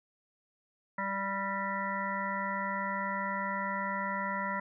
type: harmonic tone with a mistuned harmonic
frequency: 196 Hz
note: G3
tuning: in tune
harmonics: 1 / 3 / 5 / 7 / 9 / 10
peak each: -39 / -41 / -35 / -39 / -41 / -39 dBFS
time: 0.98-4.6 s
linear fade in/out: 5 ms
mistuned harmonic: 9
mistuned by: +23 cents
effects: none